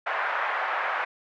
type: band-pass noise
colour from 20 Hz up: white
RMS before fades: -28 dBFS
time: 0.06-1.05 s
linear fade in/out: 10 ms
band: 640 to 1800 Hz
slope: 24 dB/octave
effects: none